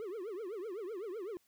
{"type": "tone with vibrato", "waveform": "triangle", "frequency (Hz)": 403.8, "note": "G#4", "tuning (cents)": -49, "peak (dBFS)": -37, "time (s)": [0, 1.37], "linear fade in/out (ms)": 0, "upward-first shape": "triangle", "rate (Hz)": 7.9, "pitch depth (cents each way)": 300, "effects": ["white hiss -73 dBFS RMS until 1.47 s"]}